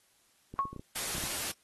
clicks, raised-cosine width 3 ms, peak -30 dBFS, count 8, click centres 0.54 / 0.654 / 0.73 / 0.763 / 0.795 / 1.152 / 1.182 / 1.238 s
sine tone with exponential decay, 1100 Hz, C#6, 14 cents flat, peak -23 dBFS, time 0.59-0.78 s, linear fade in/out 0 ms, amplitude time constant 41 ms
white noise, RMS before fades -35 dBFS, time 0.95-1.52 s, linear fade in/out 10 ms
effects white hiss -68 dBFS RMS until 1.63 s + AAC 32 kbps

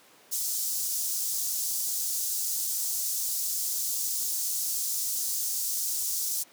pink high-pass noise, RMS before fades -30 dBFS, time 0.31-6.44 s, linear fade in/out 20 ms, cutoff 5700 Hz, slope 24 dB/octave, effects pink hiss -56 dBFS RMS until 6.52 s + high-pass 300 Hz 12 dB/octave

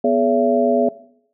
sine tone cluster, 246.2 / 421.2 / 565 / 673 Hz, B3 / G#4 / C#5 / E5, -5 / +24 / +33 / +36 cents, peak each -19 dBFS, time 0.04-0.89 s, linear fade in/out 5 ms, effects noise-tail reverb RT60 0.7 s tail -19 dB re dry

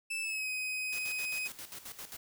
40% pulse tone with pitch glide, 2637 to 2515 Hz, E7 to D#7, 0 to +18 cents, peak -33 dBFS, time 0.1-1.48 s, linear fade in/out 10 ms, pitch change -82 cents, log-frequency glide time 0.22-0.49 s
white noise with tremolo, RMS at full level -44 dBFS, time 0.92-2.17 s, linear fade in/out 10 ms, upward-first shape square, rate 7.5 Hz, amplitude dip 70%
effects none

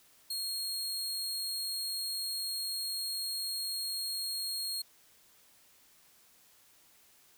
sawtooth tone, 4264 Hz, C8, 32 cents sharp, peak -31 dBFS, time 0.3-4.82 s, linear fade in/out 5 ms, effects white hiss -63 dBFS RMS until 7.37 s

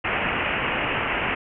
white low-pass noise, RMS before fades -25 dBFS, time 0.04-1.35 s, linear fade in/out 10 ms, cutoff 2900 Hz, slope 96 dB/octave, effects none

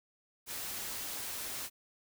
white noise, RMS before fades -40 dBFS, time 0.46-1.7 s, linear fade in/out 50 ms, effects none

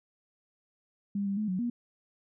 sine tone with pitch steps, 200.9 / 197.7 / 213.4 / 184.6 / 239.3 Hz, G3 / G3 / G#3 / F#3 / A#3, +43 / +15 / +47 / -4 / +46 cents, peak -28 dBFS, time 1.15-1.7 s, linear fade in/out 5 ms, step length 110 ms, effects none

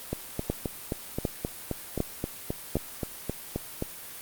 two click trains, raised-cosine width 2 ms, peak -12 / -15 dBFS, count 4 / 15, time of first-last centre 0.5-2.756 / 0.13-3.824 s, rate 1.33 / 3.79 Hz, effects white hiss -42 dBFS RMS until 4.21 s + Opus 32 kbps

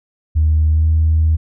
sine tone with pitch glide, 77.78 to 79.37 Hz, D#2 to D#2, 0 to +35 cents, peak -9 dBFS, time 0.35-1.37 s, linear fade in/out 20 ms, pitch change +35 cents, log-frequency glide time 0.71-0.87 s, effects tanh soft clip ceiling -6 dBFS

